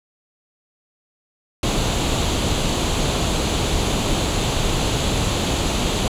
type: noise with comb filter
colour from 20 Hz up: pink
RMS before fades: -20 dBFS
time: 1.63-6.08 s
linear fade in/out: 2 ms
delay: 0.28 ms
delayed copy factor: +0.5
effects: low-pass 8000 Hz 12 dB/octave